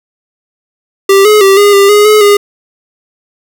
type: tone with pitch steps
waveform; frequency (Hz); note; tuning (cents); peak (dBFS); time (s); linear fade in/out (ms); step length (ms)
square; 392.2 / 424.1 / 389.5 / 408.7 / 397.6 / 415.1 / 425.6 / 408.7; G4 / G#4 / G4 / G#4 / G4 / G#4 / G#4 / G#4; +1 / +36 / -11 / -28 / +25 / -1 / +42 / -28; -3; 1.09-2.37; 5; 160
effects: none